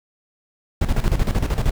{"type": "noise with tremolo", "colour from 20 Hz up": "brown", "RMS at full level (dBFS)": -17, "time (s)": [0.81, 1.71], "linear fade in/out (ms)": 5, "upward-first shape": "square", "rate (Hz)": 13, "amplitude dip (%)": 70, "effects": []}